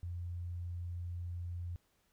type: tone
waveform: sine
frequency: 87.31 Hz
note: F2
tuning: in tune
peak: -38 dBFS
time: 0.03-1.76 s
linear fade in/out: 0 ms
effects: pink hiss -75 dBFS RMS until 2.12 s